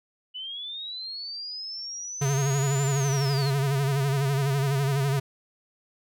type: linear two-way sweep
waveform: sine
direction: up then down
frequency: 2956 to 7200 to 4042 Hz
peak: -33 dBFS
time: 0.34-3.51 s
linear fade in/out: 20 ms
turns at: 2.86 s
type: tone with vibrato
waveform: square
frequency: 138.1 Hz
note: C#3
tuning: 6 cents flat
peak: -23 dBFS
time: 2.21-5.2 s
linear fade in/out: 10 ms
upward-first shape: sine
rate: 12 Hz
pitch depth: 69 cents each way
effects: none